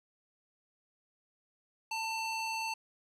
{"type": "tone with band-pass filter", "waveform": "square", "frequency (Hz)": 893, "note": "A5", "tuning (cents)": 25, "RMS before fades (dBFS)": -36, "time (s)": [1.91, 2.74], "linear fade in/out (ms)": 5, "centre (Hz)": 3200, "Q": 0.7, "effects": []}